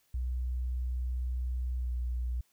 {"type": "tone with pitch glide", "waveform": "sine", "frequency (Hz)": [62.2, 60.96], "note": ["B1", "B1"], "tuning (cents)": [13, -22], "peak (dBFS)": -30, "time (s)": [0.14, 2.41], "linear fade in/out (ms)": 5, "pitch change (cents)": -35, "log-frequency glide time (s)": [1.79, 1.91], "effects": ["white hiss -71 dBFS RMS until 2.52 s"]}